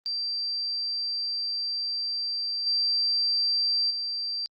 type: tone with level steps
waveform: sine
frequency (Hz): 4699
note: D8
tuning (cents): 0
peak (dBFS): -27 / -22 / -28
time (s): 0.06-4.46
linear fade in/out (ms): 0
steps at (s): 2.66 / 3.9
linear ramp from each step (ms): 10
effects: Opus 32 kbps